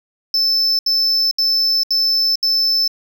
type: tone bursts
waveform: triangle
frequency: 5274 Hz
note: E8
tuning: in tune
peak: -12 dBFS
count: 5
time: 0.34-2.878 s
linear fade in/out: 2 ms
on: 450 ms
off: 72 ms
effects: none